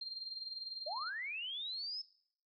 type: tone with tremolo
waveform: sine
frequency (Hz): 4186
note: C8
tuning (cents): 0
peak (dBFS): -38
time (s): 0.01-1.1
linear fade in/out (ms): 5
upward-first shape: triangle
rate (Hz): 20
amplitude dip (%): 70
type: linear sweep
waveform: sine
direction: up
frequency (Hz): 551 to 5274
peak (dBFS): -39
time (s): 0.86-2.02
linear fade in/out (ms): 10
effects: noise-tail reverb RT60 0.6 s tail -19 dB re dry